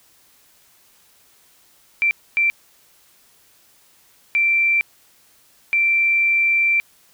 sine tone bursts at uneven times, 2349 Hz, D7, in tune, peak -14 dBFS, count 4, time 2.02-2.11 / 2.37-2.5 / 4.35-4.81 / 5.73-6.8 s, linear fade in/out 0 ms, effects white hiss -55 dBFS RMS until 7.13 s

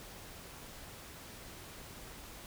silence, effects pink hiss -50 dBFS RMS until 2.46 s

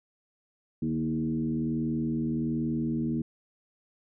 sine tone with frequency modulation, 235.3 Hz, A#3, 16 cents sharp, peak -26 dBFS, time 0.82-3.22 s, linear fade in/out 5 ms, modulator 81.3 Hz, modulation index 1.1, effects none

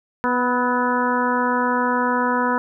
harmonic tone with a mistuned harmonic, 246.9 Hz, B3, in tune, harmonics 1 / 2 / 3 / 4 / 5 / 6 / 7, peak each -23 / -25 / -31 / -21 / -28 / -26 / -31 dBFS, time 0.24-2.58 s, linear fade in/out 0 ms, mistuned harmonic 5, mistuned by +48 cents, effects none

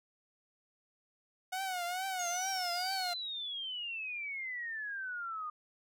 sawtooth tone with vibrato, 733 Hz, F#5, 16 cents flat, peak -31 dBFS, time 1.52-3.14 s, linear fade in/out 10 ms, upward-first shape triangle, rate 2.3 Hz, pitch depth 110 cents each way
sine exponential sweep, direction down, 6620 to 1212 Hz, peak -37 dBFS, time 2.19-5.5 s, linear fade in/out 5 ms
effects none

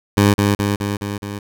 15% pulse tone with echo, 101.7 Hz, G#2, 36 cents flat, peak -4 dBFS, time 0.17-0.34 s, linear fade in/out 5 ms, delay 210 ms, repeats 5, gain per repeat -3 dB, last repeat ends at 1.39 s, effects none

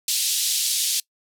pink band-pass noise, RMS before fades -23 dBFS, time 0.08-1 s, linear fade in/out 2 ms, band 3500 to 13000 Hz, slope 24 dB/octave, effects noise-tail reverb RT60 0.1 s tail -24 dB re dry

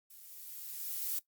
violet noise with level ramp, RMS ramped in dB -54 to -34 dBFS, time 0.1-1.19 s, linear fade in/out 5 ms, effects noise-tail reverb RT60 0.1 s tail -17 dB re dry + Opus 48 kbps

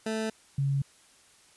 20% pulse / sine tone pair in turn, 220 / 138.59 Hz, A3 / C#3, 0 / 0 cents, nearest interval minor sixth, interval 800 cents, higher first, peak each -24 dBFS, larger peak neither, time 0.06-0.3 / 0.58-0.82 s, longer neither, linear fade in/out 5 ms, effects white hiss -59 dBFS RMS until 1.56 s + resampled to 24000 Hz

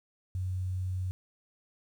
sine tone with quantisation, 92.5 Hz, F#2, in tune, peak -30 dBFS, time 0.35-1.11 s, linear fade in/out 0 ms, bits 10, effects none

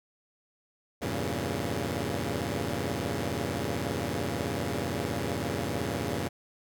10% pulse chord, E diminished seventh, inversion none, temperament equal, 82.41 / 98 / 116.54 / 138.59 Hz, E2 / G2 / Bb2 / Db3, 0 / 0 / 0 / 0 cents, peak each -27 dBFS, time 1.01-6.29 s, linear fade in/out 20 ms, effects none

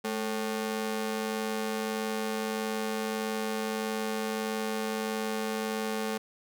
sawtooth ring-modulated tone, 329.6 Hz, E4, in tune, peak -23 dBFS, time 0.04-6.18 s, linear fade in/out 10 ms, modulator 114 Hz, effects none

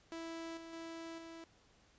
sawtooth tone with level steps, 329.6 Hz, E4, in tune, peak -39 / -45 / -41 / -45 dBFS, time 0.12-1.44 s, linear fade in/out 0 ms, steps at 0.57 / 0.73 / 1.18 s, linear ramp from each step 2 ms, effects pink hiss -68 dBFS RMS until 1.98 s + resampled to 16000 Hz

